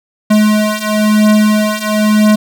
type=beating tone pair; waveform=square; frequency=212.1 / 213.1 Hz; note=G#3 / G#3; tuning=+37 / +45 cents; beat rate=1 Hz; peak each=-13 / -11 dBFS; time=0.3-2.36 s; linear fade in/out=10 ms; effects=none